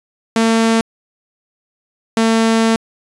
sawtooth tone pair in turn, 226.1 / 225 Hz, A3 / A3, +47 / +39 cents, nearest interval unison, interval 8 cents, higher first, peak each -7 dBFS, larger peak neither, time 0.36-0.81 / 2.17-2.76 s, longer second, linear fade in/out 2 ms, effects resampled to 22050 Hz

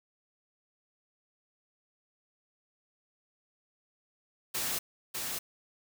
white noise with echo, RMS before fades -33 dBFS, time 4.54-4.79 s, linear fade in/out 10 ms, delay 600 ms, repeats 1, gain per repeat -3 dB, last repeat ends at 5.39 s, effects none

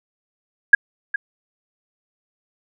sine tone with echo, 1633 Hz, G#6, 30 cents flat, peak -3 dBFS, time 0.73-0.75 s, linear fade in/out 5 ms, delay 410 ms, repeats 1, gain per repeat -15 dB, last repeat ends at 1.16 s, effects none

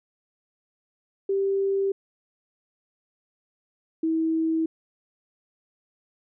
sine tone pair in turn, 392 / 322.7 Hz, G4 / E4, 0 / -37 cents, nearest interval minor third, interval 337 cents, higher first, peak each -21 dBFS, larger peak neither, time 1.29-1.92 / 4.03-4.66 s, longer neither, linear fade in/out 5 ms, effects none

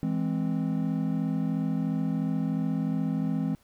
triangle chord, E augmented, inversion none, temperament equal, 164.81 / 207.7 / 261.6 Hz, E3 / G#3 / B#3, 0 / 0 / 0 cents, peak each -27 / -29 / -28 dBFS, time 0.03-3.55 s, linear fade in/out 0 ms, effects pink hiss -64 dBFS RMS until 3.63 s

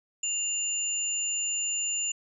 sine tone pair together, 2794 / 7040 Hz, F7 / A8, 0 / 0 cents, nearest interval octave + major third, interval 1600 cents, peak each -33 / -28 dBFS, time 0.23-2.12 s, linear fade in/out 5 ms, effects none

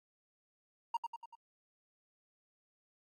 triangle tone with echo, 932.3 Hz, A#5, in tune, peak -29 dBFS, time 0.94-0.97 s, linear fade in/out 5 ms, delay 96 ms, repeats 4, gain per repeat -5 dB, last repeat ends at 1.354 s, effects AAC 64 kbps

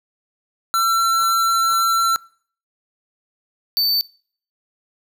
square tone pair in turn, 1349 / 4553 Hz, E6 / C#8, +40 / +45 cents, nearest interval octave + major sixth, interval 2105 cents, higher second, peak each -16 dBFS, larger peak neither, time 0.74-2.16 / 3.77-4.01 s, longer first, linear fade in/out 0 ms, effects noise-tail reverb RT60 0.5 s tail -23 dB re dry

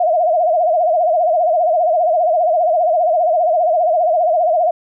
sine tone with vibrato, 670 Hz, E5, 28 cents sharp, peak -11 dBFS, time 0-4.71 s, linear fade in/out 5 ms, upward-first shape sine, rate 15 Hz, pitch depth 140 cents each way, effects none

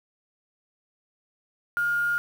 sine tone with quantisation, 1418 Hz, F6, 26 cents sharp, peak -22 dBFS, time 1.77-2.18 s, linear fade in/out 0 ms, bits 7, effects none

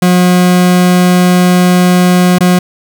40% pulse tone with dropouts, 180 Hz, F#3, 47 cents flat, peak -4 dBFS, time 0.02-2.59 s, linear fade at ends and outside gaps 5 ms, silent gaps 2.385-2.406 s, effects none

